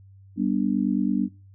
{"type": "chord", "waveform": "sine", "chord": "G major", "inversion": "none", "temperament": "just", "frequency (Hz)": [196, 245, 294], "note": ["G3", "B3", "D4"], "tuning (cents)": [0, -14, 2], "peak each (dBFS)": -25, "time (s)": [0.36, 1.29], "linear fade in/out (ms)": 50, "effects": ["noise-tail reverb RT60 0.3 s tail -20 dB re dry", "added 97 Hz sine -47 dBFS peak until 1.54 s"]}